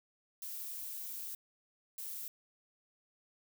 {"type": "noise bursts at uneven times", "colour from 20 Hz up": "violet", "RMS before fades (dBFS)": -43, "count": 2, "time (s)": [[0.42, 1.35], [1.98, 2.28]], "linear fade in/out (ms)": 2, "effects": []}